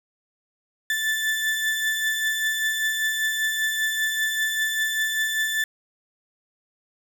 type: beating tone pair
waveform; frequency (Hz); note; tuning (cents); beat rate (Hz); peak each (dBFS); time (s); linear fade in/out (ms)
35% pulse; 1753 / 1758.1; A6 / A6; -7 / -2; 5.1; -29 / -21; 0.9-5.64; 2
effects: 8-bit